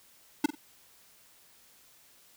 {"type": "tone with echo", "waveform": "square", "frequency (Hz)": 296.2, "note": "D4", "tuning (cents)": 15, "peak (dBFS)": -21, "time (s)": [0.44, 0.46], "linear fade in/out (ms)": 5, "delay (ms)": 46, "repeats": 2, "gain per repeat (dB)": -12, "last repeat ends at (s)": 0.552, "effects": ["white hiss -60 dBFS RMS until 2.36 s"]}